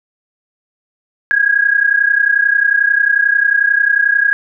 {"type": "tone pair together", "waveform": "sine", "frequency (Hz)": [1623.8, 1655], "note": ["G#6", "G#6"], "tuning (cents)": [-39, -6], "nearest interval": "unison", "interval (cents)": 33, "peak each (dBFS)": [-13, -12], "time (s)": [1.31, 4.33], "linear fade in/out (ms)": 0, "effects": []}